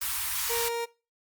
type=band-stop noise; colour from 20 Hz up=white; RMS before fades=-30 dBFS; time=0.01-0.69 s; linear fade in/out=10 ms; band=110 to 880 Hz; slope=48 dB/octave
type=tone; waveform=30% pulse; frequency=467.7 Hz; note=A#4; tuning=6 cents sharp; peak=-26 dBFS; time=0.49-0.86 s; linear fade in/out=20 ms
effects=noise-tail reverb RT60 0.3 s tail -21 dB re dry + Opus 32 kbps